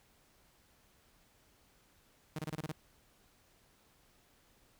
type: tone bursts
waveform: sawtooth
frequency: 155.3 Hz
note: D#3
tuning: 3 cents flat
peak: -33 dBFS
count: 7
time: 2.36-2.719 s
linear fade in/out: 2 ms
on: 29 ms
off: 26 ms
effects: pink hiss -68 dBFS RMS until 4.79 s